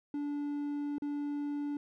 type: tone with dropouts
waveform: triangle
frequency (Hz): 289.9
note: D4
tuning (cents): -22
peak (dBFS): -31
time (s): 0.14-1.77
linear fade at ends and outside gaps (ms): 2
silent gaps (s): 0.983-1.021
effects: none